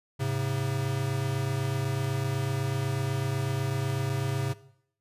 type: tone pair together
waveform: square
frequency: 107 / 135.03 Hz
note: A2 / C#3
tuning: -48 / -45 cents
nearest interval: major third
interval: 403 cents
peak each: -32 / -29 dBFS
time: 0.19-4.54 s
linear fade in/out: 20 ms
effects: noise-tail reverb RT60 0.7 s tail -18 dB re dry + resampled to 32000 Hz